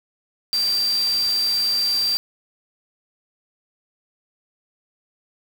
sine tone in noise, 4699 Hz, D8, in tune, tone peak -18 dBFS, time 0.53-2.17 s, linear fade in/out 0 ms, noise white, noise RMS -33 dBFS, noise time 0.53-2.17 s, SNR +12 dB, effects none

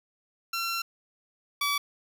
15% pulse tone pair in turn, 1360 / 1146.1 Hz, F6 / D6, -46 / -43 cents, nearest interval minor third, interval 297 cents, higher first, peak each -22 / -19 dBFS, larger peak second, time 0.53-0.82 / 1.61-1.78 s, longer first, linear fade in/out 5 ms, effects none

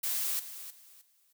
blue noise with echo, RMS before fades -32 dBFS, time 0.03-0.4 s, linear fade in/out 10 ms, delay 310 ms, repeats 3, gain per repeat -12 dB, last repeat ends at 1.33 s, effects none

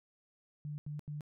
sine tone bursts, 148.4 Hz, D3, 18 cents sharp, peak -38 dBFS, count 3, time 0.65-1.208 s, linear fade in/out 0 ms, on 130 ms, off 84 ms, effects none

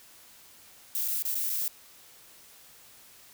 violet noise with dropouts, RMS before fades -30 dBFS, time 0.95-1.68 s, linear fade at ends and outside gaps 0 ms, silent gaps 1.078-1.083 / 1.223-1.252 / 1.345-1.353 / 1.495-1.5 s, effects white hiss -54 dBFS RMS until 3.33 s

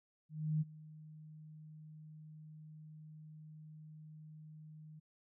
sine tone with ADSR envelope, 154.6 Hz, D#3, 11 cents flat, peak -30 dBFS, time 0.29-5 s, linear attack 320 ms, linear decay 27 ms, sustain -21 dB, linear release 14 ms, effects none

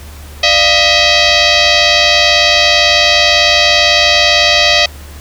sine tone with frequency modulation, 693 Hz, F5, 14 cents flat, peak -6 dBFS, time 0.43-4.86 s, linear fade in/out 5 ms, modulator 644 Hz, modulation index 6.9, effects added 73 Hz sine -29 dBFS peak until 5.2 s + pink hiss -36 dBFS RMS until 5.2 s

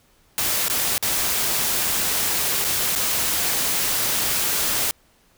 white noise with dropouts, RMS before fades -22 dBFS, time 0.38-4.91 s, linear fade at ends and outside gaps 0 ms, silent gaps 0.683-0.699 / 0.98-1.026 / 2.643-2.647 / 2.952-2.959 s, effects pink hiss -59 dBFS RMS until 5.37 s

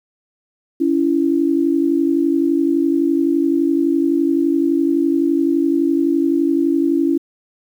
sine tone pair together, 282.3 / 334.1 Hz, C#4 / E4, +32 / +23 cents, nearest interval minor third, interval 291 cents, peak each -16 dBFS, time 0.8-7.18 s, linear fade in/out 10 ms, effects 8-bit

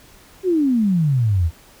sine exponential sweep, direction down, 390 to 76.7 Hz, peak -14 dBFS, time 0.43-1.51 s, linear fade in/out 50 ms, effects pink hiss -48 dBFS RMS until 1.8 s

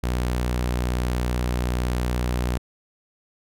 sawtooth tone with vibrato, 61.2 Hz, B1, 15 cents flat, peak -18 dBFS, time 0.03-2.58 s, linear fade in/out 10 ms, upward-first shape sine, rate 16 Hz, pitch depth 22 cents each way, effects none

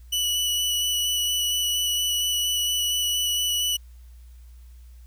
sawtooth tone with vibrato, 2954 Hz, F#7, 3 cents flat, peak -19 dBFS, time 0.12-3.77 s, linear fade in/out 10 ms, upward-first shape square, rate 4.3 Hz, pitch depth 9 cents each way, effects added 60 Hz sine -43 dBFS peak until 5.06 s + white hiss -63 dBFS RMS until 5.06 s

